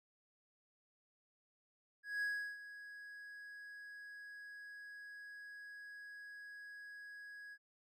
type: tone with ADSR envelope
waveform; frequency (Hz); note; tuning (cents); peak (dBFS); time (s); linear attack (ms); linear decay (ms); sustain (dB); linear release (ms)
triangle; 1662; G#6; +1; -33; 2.03-7.58; 190; 350; -15; 53
effects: none